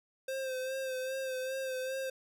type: tone with vibrato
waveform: square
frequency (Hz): 523.3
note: C5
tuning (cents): 0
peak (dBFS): -35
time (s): 0.28-2.1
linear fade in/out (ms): 5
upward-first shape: sine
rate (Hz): 2.5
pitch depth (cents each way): 35
effects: none